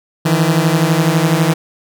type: beating tone pair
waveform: sawtooth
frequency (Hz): 155.8 / 167.8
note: D#3 / E3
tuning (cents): +3 / +31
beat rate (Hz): 12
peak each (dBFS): -10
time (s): 0.25-1.54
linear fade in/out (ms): 10
effects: none